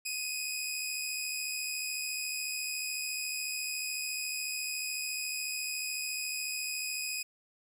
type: tone pair together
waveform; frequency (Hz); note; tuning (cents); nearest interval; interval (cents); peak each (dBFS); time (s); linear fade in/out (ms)
15% pulse; 2489 / 2563; D#7 / E7; 0 / -49; minor second; 51; -28 / -33; 0.05-7.23; 10
effects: 11-bit